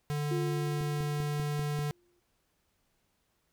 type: tone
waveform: square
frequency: 147.3 Hz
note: D3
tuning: 6 cents sharp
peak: -31 dBFS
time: 0.1-1.91 s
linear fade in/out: 0 ms
type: tone with exponential decay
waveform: sine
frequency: 351.3 Hz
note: F4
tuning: 10 cents sharp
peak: -30 dBFS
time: 0.31-2.2 s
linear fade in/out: 5 ms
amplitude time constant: 410 ms
type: click train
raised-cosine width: 3 ms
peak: -28 dBFS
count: 6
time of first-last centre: 0.81-1.79 s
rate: 5.1 Hz
effects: pink hiss -75 dBFS RMS until 3.52 s